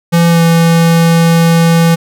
square tone with pitch glide, 169.2 to 166.68 Hz, E3 to E3, +45 to +19 cents, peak -6 dBFS, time 0.12-1.96 s, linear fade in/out 20 ms, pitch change -26 cents, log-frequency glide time 0.28-0.42 s, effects none

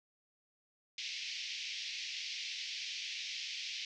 pink band-pass noise, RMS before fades -42 dBFS, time 0.98-3.85 s, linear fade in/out 2 ms, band 2200 to 5800 Hz, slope 48 dB/octave, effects none

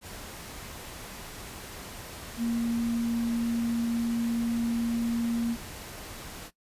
sine tone in noise, 233.1 Hz, A#3, in tune, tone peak -25 dBFS, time 2.37-5.57 s, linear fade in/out 50 ms, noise pink, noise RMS -42 dBFS, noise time 0.01-6.51 s, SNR +14 dB, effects noise-tail reverb RT60 0.1 s tail -17 dB re dry + resampled to 32000 Hz

